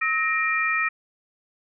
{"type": "tone cluster", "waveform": "sine", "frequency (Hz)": [1287, 1863, 2386], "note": ["E6", "A#6", "D7"], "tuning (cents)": [-42, -2, 27], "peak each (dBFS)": [-26, -24, -25], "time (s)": [0.01, 0.89], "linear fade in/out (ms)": 10, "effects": []}